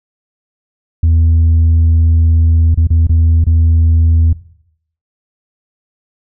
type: tone with dropouts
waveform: sine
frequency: 81.7 Hz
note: E2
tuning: 15 cents flat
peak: -4 dBFS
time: 1.03-4.33 s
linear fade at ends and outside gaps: 5 ms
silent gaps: 2.745-2.774 / 2.871-2.904 / 3.07-3.094 / 3.441-3.467 s
effects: noise-tail reverb RT60 0.7 s tail -19 dB re dry + tanh soft clip ceiling -5 dBFS